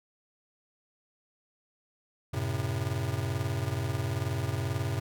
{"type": "chord", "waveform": "square", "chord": "F# diminished", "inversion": "none", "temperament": "just", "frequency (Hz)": [92.5, 111, 133.2], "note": ["F#2", "A2", "C3"], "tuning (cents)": [0, 16, 31], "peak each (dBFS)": [-35, -34, -34], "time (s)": [2.33, 5], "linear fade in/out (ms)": 10, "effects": []}